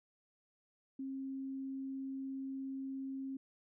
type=tone; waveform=sine; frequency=268.3 Hz; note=C4; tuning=44 cents sharp; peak=-39 dBFS; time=0.99-3.37 s; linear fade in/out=5 ms; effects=none